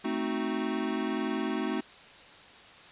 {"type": "chord", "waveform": "square", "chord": "A diminished seventh", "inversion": "none", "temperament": "equal", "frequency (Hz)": [220, 261.6, 311.1, 370], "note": ["A3", "C4", "Eb4", "Gb4"], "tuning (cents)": [0, 0, 0, 0], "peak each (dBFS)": [-35, -35, -35, -36], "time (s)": [0.04, 1.81], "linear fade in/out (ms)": 10, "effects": ["white hiss -51 dBFS RMS until 2.91 s", "resampled to 8000 Hz"]}